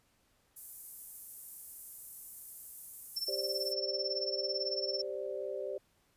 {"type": "high-pass noise", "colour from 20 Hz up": "pink", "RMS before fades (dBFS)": -47, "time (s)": [0.56, 3.73], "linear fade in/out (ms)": 10, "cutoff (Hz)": 9700, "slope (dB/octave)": 24}
{"type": "tone with tremolo", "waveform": "sine", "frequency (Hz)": 5380, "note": "E8", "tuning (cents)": 34, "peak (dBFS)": -31, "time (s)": [3.16, 5.02], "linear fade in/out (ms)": 10, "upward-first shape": "sine", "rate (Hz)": 18, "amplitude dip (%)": 85}
{"type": "chord", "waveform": "sine", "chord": "G suspended fourth", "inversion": "none", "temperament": "equal", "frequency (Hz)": [392, 523.3, 587.3], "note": ["G4", "C5", "D5"], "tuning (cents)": [0, 0, 0], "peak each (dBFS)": -40, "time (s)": [3.28, 5.78], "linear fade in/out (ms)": 5}
{"effects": ["pink hiss -72 dBFS RMS until 6.16 s", "resampled to 32000 Hz"]}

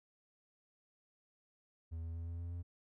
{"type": "tone with pitch steps", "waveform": "triangle", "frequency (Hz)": [81.8, 82.75, 83.71, 84.68, 85.67, 86.66], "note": ["E2", "E2", "E2", "E2", "F2", "F2"], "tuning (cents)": [-13, 7, 27, 47, -33, -13], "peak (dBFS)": -38, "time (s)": [1.91, 2.63], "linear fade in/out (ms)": 20, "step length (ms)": 120, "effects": []}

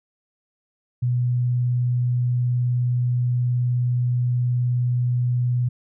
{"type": "tone with vibrato", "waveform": "sine", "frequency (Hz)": 123.1, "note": "B2", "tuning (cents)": -5, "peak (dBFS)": -18, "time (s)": [1.02, 5.69], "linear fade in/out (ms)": 10, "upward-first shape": "triangle", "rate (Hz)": 19, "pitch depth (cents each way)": 8, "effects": []}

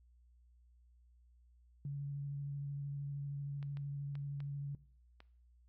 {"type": "tone with vibrato", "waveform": "sine", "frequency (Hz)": 141.6, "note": "C#3", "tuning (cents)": 37, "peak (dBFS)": -38, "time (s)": [1.85, 4.75], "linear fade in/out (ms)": 2, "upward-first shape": "sine", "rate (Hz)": 13, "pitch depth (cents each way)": 13}
{"type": "clicks", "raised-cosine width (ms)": 0.3, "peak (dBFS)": -39, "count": 5, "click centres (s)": [3.628, 3.771, 4.154, 4.404, 5.204]}
{"effects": ["noise-tail reverb RT60 0.6 s tail -20 dB re dry", "added 60 Hz sine -63 dBFS peak until 5.68 s"]}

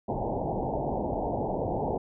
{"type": "low-pass noise", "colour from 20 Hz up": "white", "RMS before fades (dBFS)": -30, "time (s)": [0.08, 1.98], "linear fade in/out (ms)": 10, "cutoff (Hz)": 890, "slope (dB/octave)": 96, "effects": []}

